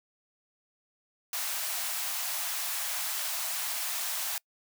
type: high-pass noise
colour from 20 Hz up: white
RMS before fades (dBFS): -33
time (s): 1.33-4.38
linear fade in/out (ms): 2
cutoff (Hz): 610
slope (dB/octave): 96
effects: noise-tail reverb RT60 0.1 s tail -26 dB re dry